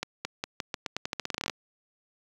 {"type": "accelerating click train", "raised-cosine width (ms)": 0.2, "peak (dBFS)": -13, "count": 19, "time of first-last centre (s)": [0.03, 1.497], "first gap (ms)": 220, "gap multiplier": 0.86, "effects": ["high-pass 100 Hz 12 dB/octave", "9-bit"]}